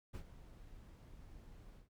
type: noise with ADSR envelope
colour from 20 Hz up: brown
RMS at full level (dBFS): -43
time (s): 0.13-1.89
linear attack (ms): 20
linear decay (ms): 78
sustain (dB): -13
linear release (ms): 130
effects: none